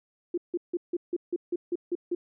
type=tone bursts; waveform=sine; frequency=349.2 Hz; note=F4; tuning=in tune; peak=-25 dBFS; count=10; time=0.34-2.15 s; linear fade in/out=5 ms; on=37 ms; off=160 ms; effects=none